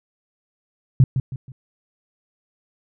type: tone with echo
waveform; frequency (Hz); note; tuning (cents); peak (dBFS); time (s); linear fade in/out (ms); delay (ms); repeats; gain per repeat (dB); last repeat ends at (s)
sine; 130.1; C3; -9; -8; 1-1.04; 2; 160; 3; -9; 1.52
effects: none